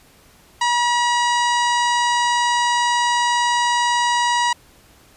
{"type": "harmonic tone", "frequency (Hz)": 962, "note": "B5", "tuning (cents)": -46, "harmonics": [1, 2, 3, 4, 5, 6, 7, 8, 9], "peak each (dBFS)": [-17, -23, -27, -29, -31, -33, -34, -35, -36], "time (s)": [0.61, 4.53], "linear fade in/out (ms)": 5, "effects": ["pink hiss -51 dBFS RMS until 5.16 s", "resampled to 32000 Hz"]}